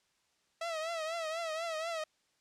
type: tone with vibrato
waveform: sawtooth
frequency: 651 Hz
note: E5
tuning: 22 cents flat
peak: -31 dBFS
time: 0.61-2.04 s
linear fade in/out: 5 ms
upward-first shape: triangle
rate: 4.1 Hz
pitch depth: 96 cents each way
effects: white hiss -74 dBFS RMS until 2.4 s + low-pass 7000 Hz 12 dB/octave